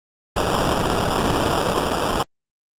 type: noise with sample-and-hold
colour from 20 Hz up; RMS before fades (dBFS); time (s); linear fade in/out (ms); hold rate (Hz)
white; -20; 0.36-2.23; 5; 2100
effects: low-pass 11000 Hz 12 dB/octave + Opus 24 kbps